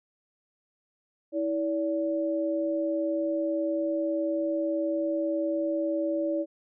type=tone pair together; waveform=sine; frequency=324.3 / 574 Hz; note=E4 / D5; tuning=-28 / -40 cents; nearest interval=minor seventh; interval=988 cents; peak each=-28 dBFS; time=1.32-6.46 s; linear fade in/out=50 ms; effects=none